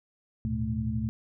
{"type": "tone cluster", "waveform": "sine", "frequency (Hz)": [74.6, 109.8, 121.4, 218.4], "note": ["D2", "A2", "B2", "A3"], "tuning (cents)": [28, -3, -29, -13], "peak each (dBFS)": [-35, -33, -33, -31], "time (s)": [0.45, 1.09], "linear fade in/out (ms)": 0, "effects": []}